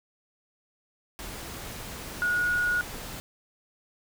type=tone in noise; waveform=sine; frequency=1449 Hz; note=F#6; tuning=37 cents flat; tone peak=-23 dBFS; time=2.22-2.81 s; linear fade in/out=0 ms; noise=pink; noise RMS=-39 dBFS; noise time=1.19-3.2 s; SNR=+13 dB; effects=none